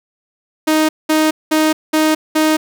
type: tone bursts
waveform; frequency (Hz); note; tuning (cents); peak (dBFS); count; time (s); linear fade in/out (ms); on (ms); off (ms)
sawtooth; 311.5; D#4; +2; -7; 5; 0.67-2.57; 10; 220; 200
effects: none